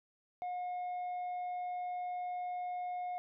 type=tone with tanh clipping; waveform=sine; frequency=720 Hz; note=F#5; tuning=47 cents flat; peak=-37 dBFS; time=0.42-3.18 s; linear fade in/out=0 ms; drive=3 dB; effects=none